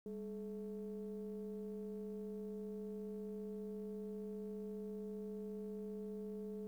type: ring-modulated tone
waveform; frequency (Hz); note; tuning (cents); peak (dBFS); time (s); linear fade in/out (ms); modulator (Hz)
triangle; 113.8; A#2; -41; -38; 0.06-6.67; 0; 314
effects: 12-bit